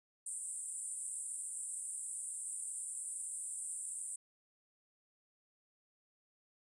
white band-pass noise, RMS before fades -43 dBFS, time 0.26-4.16 s, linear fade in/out 5 ms, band 8000 to 9600 Hz, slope 96 dB/octave, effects resampled to 24000 Hz

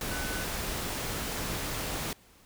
sine tone in noise, 1501 Hz, F#6, 24 cents sharp, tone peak -38 dBFS, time 0.11-0.44 s, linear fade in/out 2 ms, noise pink, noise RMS -34 dBFS, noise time 0.01-2.13 s, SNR -7 dB, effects pink hiss -59 dBFS RMS until 2.45 s

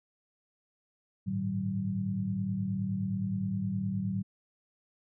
sine tone cluster, 101.7 / 111.3 / 153.6 / 190.8 Hz, G#2 / A2 / D#3 / G3, -36 / +20 / -22 / -47 cents, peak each -39 / -36 / -40 / -31 dBFS, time 1.26-4.23 s, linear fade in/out 20 ms, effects none

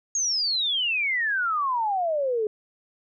sine exponential sweep, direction down, 6645 to 415.3 Hz, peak -22 dBFS, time 0.15-2.47 s, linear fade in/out 2 ms, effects none

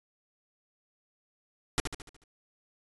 pink noise with echo, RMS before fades -26 dBFS, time 1.78-1.8 s, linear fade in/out 0 ms, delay 73 ms, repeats 6, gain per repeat -6 dB, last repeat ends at 2.238 s, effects resampled to 24000 Hz

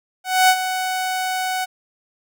sawtooth tone with ADSR envelope, 745 Hz, F#5, 12 cents sharp, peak -6 dBFS, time 0.24-1.66 s, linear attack 250 ms, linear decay 61 ms, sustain -11 dB, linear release 25 ms, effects none

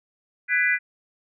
sine chord, G# half-diminished seventh, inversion third, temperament just, 1495.1 / 1661.2 / 1993.5 / 2392 Hz, F#6 / G#6 / B6 / D7, +18 / 0 / +16 / +31 cents, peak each -25 / -26 / -21 / -26 dBFS, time 0.48-0.79 s, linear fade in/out 50 ms, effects none

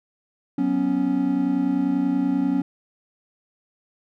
triangle chord, F# suspended fourth, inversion none, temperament equal, 185 / 246.9 / 277.2 Hz, F#3 / B3 / C#4, 0 / 0 / 0 cents, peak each -25 / -23 / -19 dBFS, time 0.58-2.62 s, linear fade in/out 5 ms, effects none

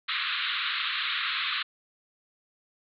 white band-pass noise, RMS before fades -30 dBFS, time 0.08-1.63 s, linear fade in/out 10 ms, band 1100 to 4100 Hz, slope 96 dB/octave, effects none

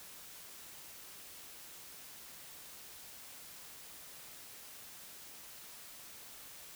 silence, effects white hiss -52 dBFS RMS until 6.75 s

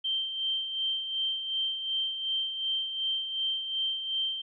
sine tone with tremolo, 3136 Hz, G7, in tune, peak -26 dBFS, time 0.04-4.42 s, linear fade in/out 10 ms, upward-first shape sine, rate 2.7 Hz, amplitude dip 55%, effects none

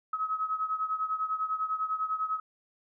sine beating tone pair, 1276 / 1286 Hz, D#6 / E6, +43 / -43 cents, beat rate 10 Hz, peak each -30 / -34 dBFS, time 0.13-2.4 s, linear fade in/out 5 ms, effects none

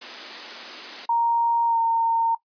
white high-pass noise, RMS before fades -35 dBFS, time 0.01-1.06 s, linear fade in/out 10 ms, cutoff 220 Hz, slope 48 dB/octave
sine tone with pitch glide, 932.3 to 915.8 Hz, A#5 to A#5, 0 to -31 cents, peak -18 dBFS, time 1.09-2.35 s, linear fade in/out 5 ms, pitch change -31 cents, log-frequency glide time 1.66-1.78 s
effects noise-tail reverb RT60 0.1 s tail -18 dB re dry + resampled to 11025 Hz

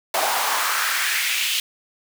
pink noise with high-pass filter sweep, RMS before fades -22 dBFS, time 0.14-1.6 s, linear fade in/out 2 ms, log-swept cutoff 660 to 3100 Hz, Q 2.5, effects none

